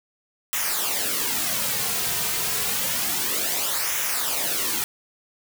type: noise with flanger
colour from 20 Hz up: white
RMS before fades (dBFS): -25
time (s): 0.53-4.84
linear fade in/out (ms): 0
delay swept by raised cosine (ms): 0.22 to 3.62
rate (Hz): 0.29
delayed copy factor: -0.65
effects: none